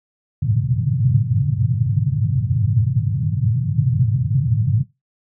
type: band-pass noise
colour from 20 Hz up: white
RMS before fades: -18 dBFS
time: 0.42-4.84 s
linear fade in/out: 10 ms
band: 100 to 140 Hz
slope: 48 dB/octave
effects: noise-tail reverb RT60 0.2 s tail -18 dB re dry

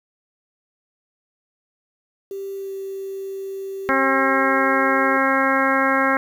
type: tone with pitch glide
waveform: sine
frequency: 392 to 388.4 Hz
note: G4 to G4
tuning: 0 to -16 cents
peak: -27 dBFS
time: 2.31-5.17 s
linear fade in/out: 2 ms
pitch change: -16 cents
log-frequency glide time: 2.55-2.72 s
type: harmonic tone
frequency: 268.7 Hz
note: C4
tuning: 46 cents sharp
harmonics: 1 / 2 / 3 / 4 / 5 / 6 / 7 / 8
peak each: -23 / -23 / -26 / -23 / -23 / -23 / -26 / -27 dBFS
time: 3.89-6.17 s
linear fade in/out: 0 ms
effects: 8-bit

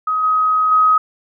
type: tone with level steps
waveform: sine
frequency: 1263 Hz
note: D#6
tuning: 26 cents sharp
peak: -15 / -12 / -9 dBFS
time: 0.07-0.98 s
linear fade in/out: 5 ms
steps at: 0.23 / 0.71 s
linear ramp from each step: 10 ms
effects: none

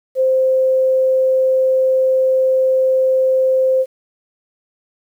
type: tone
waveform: sine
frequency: 522 Hz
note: C5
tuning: 4 cents flat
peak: -11 dBFS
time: 0.15-3.86 s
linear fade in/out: 50 ms
effects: 8-bit

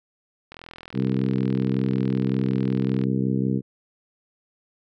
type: click train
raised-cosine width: 0.3 ms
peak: -23 dBFS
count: 106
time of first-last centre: 0.52-3.038 s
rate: 41.7 Hz
type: harmonic tone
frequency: 65.41 Hz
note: C2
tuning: in tune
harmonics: 2 / 3 / 4 / 5 / 6 / 7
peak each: -25 / -24 / -27 / -32 / -33 / -35 dBFS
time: 0.93-3.62 s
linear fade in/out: 50 ms
effects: none

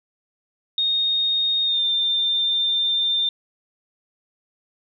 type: tone with pitch glide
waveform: sine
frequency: 3708 to 3594 Hz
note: A#7 to A7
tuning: -10 to +36 cents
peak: -18 dBFS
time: 0.78-3.29 s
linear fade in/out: 2 ms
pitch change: -54 cents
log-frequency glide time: 1.64-1.82 s
effects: none

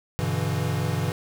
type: chord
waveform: square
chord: E minor seventh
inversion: first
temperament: equal with one note detuned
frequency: 98 / 123.47 / 143.64 / 164.81 Hz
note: G2 / B2 / D3 / E3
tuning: 0 / 0 / -38 / 0 cents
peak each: -30 dBFS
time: 0.19-1.12 s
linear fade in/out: 0 ms
effects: none

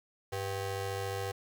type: ring-modulated tone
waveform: 25% pulse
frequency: 293.7 Hz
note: D4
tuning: in tune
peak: -27 dBFS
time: 0.32-1.32 s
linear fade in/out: 10 ms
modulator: 194 Hz
effects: none

